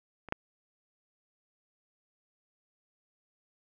clicks, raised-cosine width 0.5 ms, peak -29 / -14 dBFS, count 2, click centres 0.287 / 0.324 s, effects none

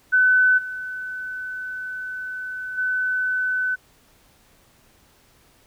sine tone with level steps, 1508 Hz, F#6, 32 cents sharp, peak -13 / -28 / -20 dBFS, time 0.12-3.76 s, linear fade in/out 20 ms, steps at 0.57 / 2.77 s, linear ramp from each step 20 ms, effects pink hiss -57 dBFS RMS until 5.66 s

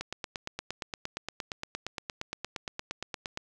click train, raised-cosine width 0.2 ms, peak -17 dBFS, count 30, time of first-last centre 0.01-3.374 s, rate 8.62 Hz, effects none

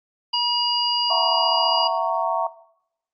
harmonic tone, 960 Hz, B5, 49 cents flat, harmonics 1 / 3 / 5, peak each -24 / -22 / -23 dBFS, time 0.33-1.88 s, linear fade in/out 10 ms
sine chord, F# dominant seventh, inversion third, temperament just, 666 / 740 / 925 / 1110 Hz, E5 / F#5 / A#5 / C#6, +18 / 0 / -14 / +2 cents, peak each -25 / -27 / -26 / -26 dBFS, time 1.1-2.47 s, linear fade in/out 5 ms
effects noise-tail reverb RT60 0.7 s tail -17 dB re dry + Opus 48 kbps

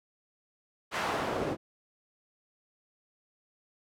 pink noise with band-pass filter sweep, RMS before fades -32 dBFS, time 0.91-1.57 s, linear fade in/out 50 ms, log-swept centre 1500 to 310 Hz, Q 0.84, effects none

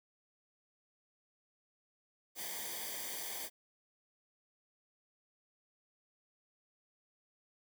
white noise with comb filter, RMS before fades -42 dBFS, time 2.35-3.5 s, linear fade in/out 50 ms, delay 0.74 ms, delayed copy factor -0.8, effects none

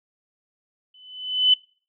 sine tone with exponential growth, 3014 Hz, F#7, 31 cents sharp, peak -10 dBFS, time 0.94-1.54 s, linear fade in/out 5 ms, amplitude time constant 130 ms, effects noise-tail reverb RT60 0.4 s tail -24 dB re dry

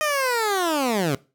15% pulse linear sweep, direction down, 622.3 to 127.9 Hz, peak -14 dBFS, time 0.01-1.15 s, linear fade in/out 0 ms, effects noise-tail reverb RT60 0.3 s tail -21 dB re dry

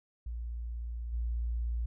sine tone with level steps, 58.27 Hz, A#1, in tune, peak -35 / -30 dBFS, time 0.26-1.86 s, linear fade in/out 5 ms, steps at 1.12 s, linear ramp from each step 20 ms, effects none

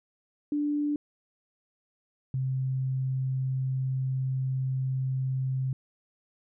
sine tone pair in turn, 293.7 / 131.36 Hz, D4 / C3, 0 / +7 cents, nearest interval octave + major second, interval 1393 cents, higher first, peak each -25 / -26 dBFS, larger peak first, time 0.52-0.96 / 2.34-5.73 s, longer second, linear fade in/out 2 ms, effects none

